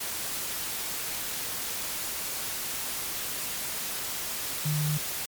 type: tone in noise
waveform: sine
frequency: 150.9 Hz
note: D3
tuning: 47 cents sharp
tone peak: -25 dBFS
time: 4.65-4.98 s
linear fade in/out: 10 ms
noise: white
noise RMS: -33 dBFS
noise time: 0-5.26 s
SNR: +5 dB
effects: MP3 96 kbps